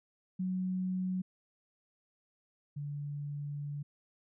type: tone pair in turn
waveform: sine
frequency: 185 / 144.77 Hz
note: F#3 / D3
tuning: 0 / -24 cents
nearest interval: major third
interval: 424 cents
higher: first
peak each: -31 / -36 dBFS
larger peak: first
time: 0.39-1.22 / 2.76-3.83 s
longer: second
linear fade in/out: 10 ms
effects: none